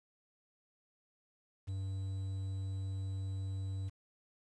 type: tone with quantisation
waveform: triangle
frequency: 96.3 Hz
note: G2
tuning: 30 cents flat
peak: -34 dBFS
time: 1.67-3.9 s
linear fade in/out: 20 ms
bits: 10
effects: resampled to 24000 Hz